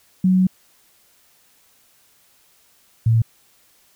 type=tone pair in turn; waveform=sine; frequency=185.6 / 113.64 Hz; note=F#3 / A#2; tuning=+6 / -44 cents; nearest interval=minor sixth; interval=850 cents; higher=first; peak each=-12 dBFS; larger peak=neither; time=0.24-0.47 / 3.06-3.22 s; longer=first; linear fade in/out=5 ms; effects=white hiss -57 dBFS RMS until 3.95 s